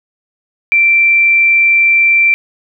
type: tone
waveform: sine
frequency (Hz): 2349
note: D7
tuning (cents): 0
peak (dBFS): -6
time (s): 0.72-2.34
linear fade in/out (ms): 0
effects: none